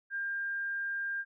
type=tone; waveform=sine; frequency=1600 Hz; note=G6; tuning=35 cents sharp; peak=-32 dBFS; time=0.1-1.25 s; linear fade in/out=50 ms; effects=none